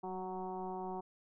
sine tone with frequency modulation, 557 Hz, C#5, 8 cents sharp, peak -38 dBFS, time 0.03-1.01 s, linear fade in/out 10 ms, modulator 185 Hz, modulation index 2.2, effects none

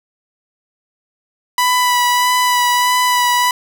sawtooth tone with vibrato, 987.8 Hz, B5, in tune, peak -8 dBFS, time 1.58-3.51 s, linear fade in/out 2 ms, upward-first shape sine, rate 1.6 Hz, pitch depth 17 cents each way, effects none

